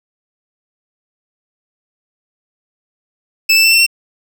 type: tone with pitch steps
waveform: 25% pulse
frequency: 2630 / 2651 / 2673 / 2695 / 2716 Hz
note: E7 / E7 / E7 / E7 / F7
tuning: -5 / +9 / +23 / +38 / -49 cents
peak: -4 dBFS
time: 3.49-3.865 s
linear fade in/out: 10 ms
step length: 75 ms
effects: none